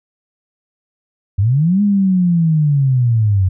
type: linear two-way sweep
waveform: sine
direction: up then down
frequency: 90.4 to 207.7 to 90.4 Hz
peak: -10 dBFS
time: 1.38-3.49 s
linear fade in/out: 10 ms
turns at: 1.82 s
effects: none